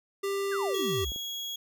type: tone with pitch glide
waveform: square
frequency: 395.7 to 387.6 Hz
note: G4 to G4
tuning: +16 to -20 cents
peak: -29 dBFS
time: 0.23-1.05 s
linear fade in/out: 10 ms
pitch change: -36 cents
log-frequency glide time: 0.68-0.75 s
type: exponential sweep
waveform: sine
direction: down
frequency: 1760 to 50.8 Hz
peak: -32 dBFS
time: 0.51-1.12 s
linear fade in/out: 20 ms
type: tone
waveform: 35% pulse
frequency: 3322 Hz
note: G#7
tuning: in tune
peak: -32 dBFS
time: 0.74-1.56 s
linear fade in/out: 5 ms
type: clicks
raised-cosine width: 2 ms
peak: -32 dBFS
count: 2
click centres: 1.119 / 1.161 s
effects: none